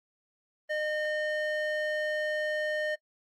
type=tone with band-pass filter; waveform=square; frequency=610 Hz; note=D#5; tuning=34 cents flat; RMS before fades=-31 dBFS; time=0.69-2.96 s; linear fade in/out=20 ms; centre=1300 Hz; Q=4.1; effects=noise-tail reverb RT60 0.1 s tail -21 dB re dry + Opus 32 kbps